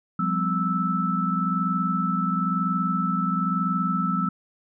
sine tone cluster, 177.2 / 198.2 / 252.2 / 1315 Hz, F3 / G3 / B3 / E6, +25 / +19 / +36 / -5 cents, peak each -26 / -28 / -31 / -25 dBFS, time 0.19-4.29 s, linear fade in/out 5 ms, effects none

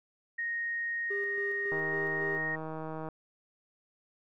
sine tone, 1864.7 Hz, A#6, in tune, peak -31 dBFS, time 0.38-2.56 s, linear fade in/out 10 ms
triangle tone with tremolo, 401.4 Hz, G4, 41 cents sharp, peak -32 dBFS, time 1.1-2.38 s, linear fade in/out 10 ms, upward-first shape square, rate 3.6 Hz, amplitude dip 35%
click train, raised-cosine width 1 ms, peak -26 dBFS, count 217, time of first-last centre 1.72-3.087 s, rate 158 Hz
effects none

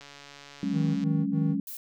click train, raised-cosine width 0.2 ms, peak -29 dBFS, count 147, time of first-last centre 0.01-1.038 s, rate 142 Hz
sine chord, F# suspended second, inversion none, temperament equal, 185 / 207.7 / 277.2 Hz, F#3 / G#3 / C#4, 0 / 0 / 0 cents, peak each -32 / -30 / -29 dBFS, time 0.63-1.6 s, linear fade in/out 2 ms
triangle tone bursts, 158.5 Hz, D#3, 32 cents sharp, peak -23 dBFS, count 3, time 0.72-1.562 s, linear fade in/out 50 ms, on 250 ms, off 46 ms
violet noise, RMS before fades -39 dBFS, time 1.67-1.77 s, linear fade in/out 2 ms
effects none

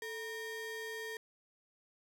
square ring-modulated tone, 698.5 Hz, F5, in tune, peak -38 dBFS, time 0.02-1.17 s, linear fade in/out 2 ms, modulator 1140 Hz, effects none

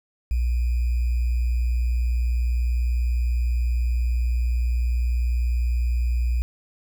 sine tone with sample-and-hold, 60.2 Hz, B1, 44 cents flat, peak -19 dBFS, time 0.31-6.42 s, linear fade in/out 0 ms, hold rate 2450 Hz, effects none

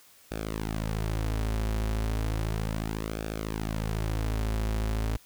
sawtooth tone with flanger, 54 Hz, A1, 32 cents flat, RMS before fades -30 dBFS, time 0.31-5.17 s, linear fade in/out 5 ms, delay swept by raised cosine 0.98 to 6.68 ms, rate 0.34 Hz, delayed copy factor -0.7, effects white hiss -57 dBFS RMS until 5.25 s

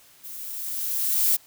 violet noise with level ramp, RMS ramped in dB -39 to -19 dBFS, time 0.23-1.37 s, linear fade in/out 20 ms, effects white hiss -54 dBFS RMS until 1.46 s

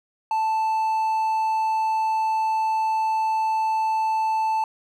triangle tone, 880 Hz, A5, in tune, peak -18 dBFS, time 0.31-4.64 s, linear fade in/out 2 ms, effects none

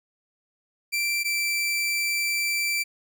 sawtooth tone pair in turn, 2349 / 2338 Hz, D7 / D7, 0 / -8 cents, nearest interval unison, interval 8 cents, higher first, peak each -20 / -20 dBFS, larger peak neither, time 0.92-1.24 / 1.24-2.84 s, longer second, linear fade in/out 20 ms, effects none

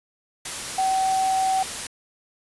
sine tone in noise, 762 Hz, G5, 49 cents flat, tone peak -19 dBFS, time 0.78-1.63 s, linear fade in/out 5 ms, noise white, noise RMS -31 dBFS, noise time 0.45-1.87 s, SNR +9 dB, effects resampled to 24000 Hz

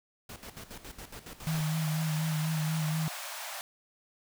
pink noise with tremolo, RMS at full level -44 dBFS, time 0.29-1.62 s, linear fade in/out 5 ms, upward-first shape square, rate 7.2 Hz, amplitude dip 70%
pink high-pass noise, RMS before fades -40 dBFS, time 1.47-3.61 s, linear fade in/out 0 ms, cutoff 580 Hz, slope 96 dB/octave
sine tone with vibrato, 156.8 Hz, D#3, 14 cents sharp, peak -28 dBFS, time 1.47-3.08 s, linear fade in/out 0 ms, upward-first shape sine, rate 4.1 Hz, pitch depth 33 cents each way
effects none

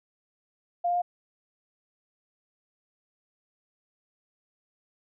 sine tone with pitch steps, 698.5 / 703.8 / 709.1 Hz, F5 / F5 / F5, 0 / +13 / +26 cents, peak -23 dBFS, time 0.84-1.02 s, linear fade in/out 10 ms, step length 60 ms, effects none

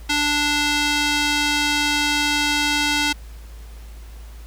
square tone with band-pass filter, 293.7 Hz, D4, in tune, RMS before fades -20 dBFS, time 0.09-3.13 s, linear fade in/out 10 ms, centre 3600 Hz, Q 0.86, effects added 55 Hz sine -35 dBFS peak until 4.46 s + pink hiss -49 dBFS RMS until 4.46 s

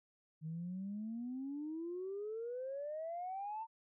sine exponential sweep, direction up, 153.9 to 914 Hz, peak -39 dBFS, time 0.41-3.67 s, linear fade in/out 50 ms, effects tanh soft clip ceiling -35 dBFS

